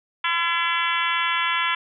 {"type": "harmonic tone with a mistuned harmonic", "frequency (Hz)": 338.9, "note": "E4", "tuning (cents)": 48, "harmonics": [3, 4, 5, 6, 7, 8, 9, 10], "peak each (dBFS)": [-26, -27, -28, -29, -29, -30, -31, -31], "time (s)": [0.24, 1.75], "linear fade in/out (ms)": 5, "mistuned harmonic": 7, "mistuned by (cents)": -49, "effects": []}